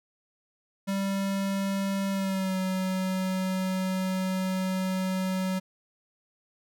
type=tone with pitch glide; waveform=square; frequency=195.7 to 187.4 Hz; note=G3 to F#3; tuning=-3 to +22 cents; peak=-27 dBFS; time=0.87-5.6 s; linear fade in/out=20 ms; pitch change=-75 cents; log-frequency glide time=2.11-2.58 s; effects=none